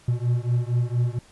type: beating tone pair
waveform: triangle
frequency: 119.3 / 123.6 Hz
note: A#2 / B2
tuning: +41 / +2 cents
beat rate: 4.3 Hz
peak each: -21 / -22 dBFS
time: 0.08-1.19 s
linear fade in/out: 5 ms
effects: pink hiss -54 dBFS RMS until 1.31 s + resampled to 24000 Hz